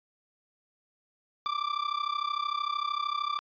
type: tone with amplitude modulation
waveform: 45% pulse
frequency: 1174.7 Hz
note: D6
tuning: in tune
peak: -25 dBFS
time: 1.46-3.39 s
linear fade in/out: 0 ms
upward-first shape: sine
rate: 33.2 Hz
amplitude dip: 85%
effects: resampled to 11025 Hz